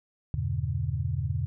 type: chord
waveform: sine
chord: E diminished seventh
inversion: none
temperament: just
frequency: 82.41 / 98.89 / 118.67 / 142.4 Hz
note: E2 / G2 / Bb2 / Db3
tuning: 0 / +16 / +31 / +47 cents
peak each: -32 dBFS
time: 0.34-1.46 s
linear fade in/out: 0 ms
effects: none